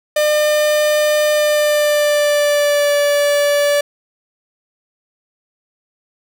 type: tone with pitch glide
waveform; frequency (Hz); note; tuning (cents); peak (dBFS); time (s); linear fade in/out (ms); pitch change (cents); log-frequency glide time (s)
45% pulse; 602 to 578.5; D5 to D5; +43 to -26; -12; 0.16-3.81; 5; -69; 1.29-2.97
effects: none